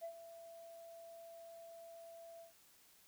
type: tone with ADSR envelope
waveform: sine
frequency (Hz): 669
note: E5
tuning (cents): +25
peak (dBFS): -40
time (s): 0.01-2.53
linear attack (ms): 32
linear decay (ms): 82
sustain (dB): -12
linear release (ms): 120
effects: tanh soft clip ceiling -39 dBFS + white hiss -67 dBFS RMS until 3.07 s